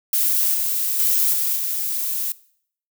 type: noise with level steps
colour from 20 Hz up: violet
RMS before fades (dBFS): -19 / -22 / -18 / -21 / -24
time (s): 0.13-2.32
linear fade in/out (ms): 2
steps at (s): 0.54 / 0.99 / 1.33 / 1.56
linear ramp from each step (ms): 5
effects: noise-tail reverb RT60 0.6 s tail -20 dB re dry